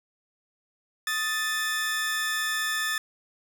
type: tone pair together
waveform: sawtooth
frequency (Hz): 1252 / 1761.7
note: D#6 / A6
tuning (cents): +10 / +2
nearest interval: tritone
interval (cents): 592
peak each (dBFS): -30 / -23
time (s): 1.07-2.98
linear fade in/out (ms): 2
effects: none